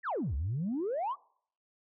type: exponential two-way sweep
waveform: sine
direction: down then up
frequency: 1975.5 to 64 to 1203 Hz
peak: -29 dBFS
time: 0.03-1.16 s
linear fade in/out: 50 ms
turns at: 0.35 s
effects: noise-tail reverb RT60 0.6 s tail -24 dB re dry + tanh soft clip ceiling -27 dBFS